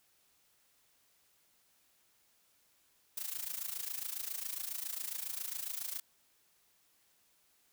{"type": "noise with amplitude modulation", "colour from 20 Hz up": "blue", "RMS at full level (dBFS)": -37, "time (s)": [3.17, 6], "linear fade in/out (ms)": 5, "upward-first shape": "sine", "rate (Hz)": 27.3, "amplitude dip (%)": 80, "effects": ["white hiss -71 dBFS RMS until 7.72 s"]}